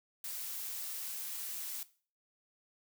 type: noise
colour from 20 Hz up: blue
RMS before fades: -41 dBFS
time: 0.24-1.83 s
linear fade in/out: 2 ms
effects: noise-tail reverb RT60 0.4 s tail -17 dB re dry